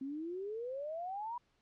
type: exponential sweep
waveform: sine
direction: up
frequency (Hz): 261.6 to 987.8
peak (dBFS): -38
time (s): 0.01-1.38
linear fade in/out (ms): 5
effects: pink hiss -75 dBFS RMS until 1.61 s + low-pass 5000 Hz 12 dB/octave